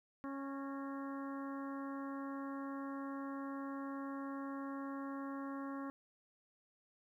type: harmonic tone with a mistuned harmonic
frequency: 275.2 Hz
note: C#4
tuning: 12 cents flat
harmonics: 1 / 2 / 3 / 4 / 5 / 6 / 7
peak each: -42 / -51 / -55 / -49 / -55 / -59 / -61 dBFS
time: 0.24-5.9 s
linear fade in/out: 0 ms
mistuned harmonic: 7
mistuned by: -75 cents
effects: 13-bit